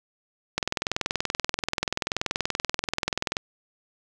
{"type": "click train", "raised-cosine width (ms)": 0.2, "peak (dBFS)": -7, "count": 59, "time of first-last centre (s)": [0.58, 3.368], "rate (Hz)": 20.8, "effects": []}